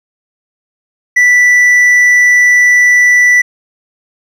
sine tone with hard clipping, 1970 Hz, B6, 5 cents flat, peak -5 dBFS, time 1.16-3.42 s, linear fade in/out 10 ms, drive 3 dB, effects none

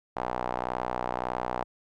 sawtooth tone with band-pass filter, 61.74 Hz, B1, in tune, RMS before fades -32 dBFS, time 0.16-1.64 s, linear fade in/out 10 ms, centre 840 Hz, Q 2.4, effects none

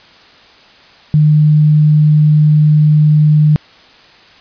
sine tone, 151.7 Hz, D#3, 44 cents flat, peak -5 dBFS, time 1.14-3.56 s, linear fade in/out 0 ms, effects white hiss -42 dBFS RMS until 4.4 s + resampled to 11025 Hz

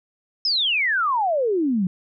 sine exponential sweep, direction down, 5320 to 174.9 Hz, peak -18 dBFS, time 0.45-1.87 s, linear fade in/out 2 ms, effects none

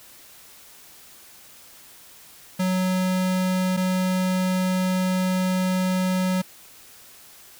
square tone pair in turn, 185 / 185 Hz, F#3 / F#3, 0 / 0 cents, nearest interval unison, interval 0 cents, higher neither, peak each -21 dBFS, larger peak neither, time 2.59-3.77 / 3.77-6.42 s, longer second, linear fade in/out 10 ms, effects white hiss -48 dBFS RMS until 7.59 s

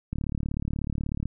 click train, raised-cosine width 5 ms, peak -17 dBFS, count 42, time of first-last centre 0.13-1.256 s, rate 36.4 Hz, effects none

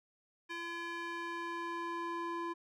square tone with band-pass filter sweep, 340 Hz, F4, 46 cents flat, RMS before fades -40 dBFS, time 0.49-2.54 s, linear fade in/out 20 ms, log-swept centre 2000 to 870 Hz, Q 1.4, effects none

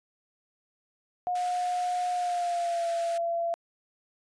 sine tone with pitch glide, 719 to 678.6 Hz, F#5 to F5, -50 to -50 cents, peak -26 dBFS, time 1.27-3.54 s, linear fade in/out 0 ms, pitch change -100 cents, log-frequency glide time 2.12-2.87 s
pink high-pass noise, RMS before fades -45 dBFS, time 1.35-3.18 s, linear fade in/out 5 ms, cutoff 1300 Hz, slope 96 dB/octave
effects resampled to 22050 Hz

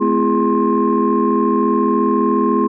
sine tone cluster, 215 / 254.8 / 338.2 / 412.5 / 1061 Hz, A3 / C4 / E4 / G#4 / C6, -40 / -46 / +44 / -12 / +24 cents, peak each -18 dBFS, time 0-2.68 s, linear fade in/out 20 ms, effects tanh soft clip ceiling -5 dBFS

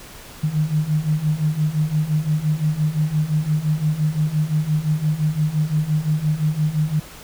sine beating tone pair, 150 / 155.8 Hz, D3 / D#3, +37 / +3 cents, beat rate 5.8 Hz, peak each -22 / -19 dBFS, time 0.43-7 s, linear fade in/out 10 ms, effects pink hiss -40 dBFS RMS until 7.23 s

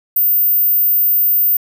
sine tone, 14660 Hz, A#9, 30 cents flat, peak -9 dBFS, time 0.16-1.57 s, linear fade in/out 5 ms, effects tanh soft clip ceiling -6 dBFS

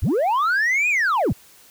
sine linear two-way sweep, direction up then down, 46.25 to 2528 to 46.25 Hz, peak -14 dBFS, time 0.02-1.33 s, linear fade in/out 10 ms, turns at 0.89 s, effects tanh soft clip ceiling -16 dBFS + white hiss -50 dBFS RMS until 1.7 s

